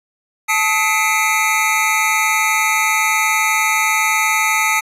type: tone cluster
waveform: square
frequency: 874 / 1273 / 2030 / 2191 / 2390 Hz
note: A5 / D#6 / B6 / C#7 / D7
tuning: -12 / +39 / +47 / -21 / +30 cents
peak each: -21 dBFS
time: 0.48-4.81 s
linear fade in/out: 20 ms
effects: resampled to 32000 Hz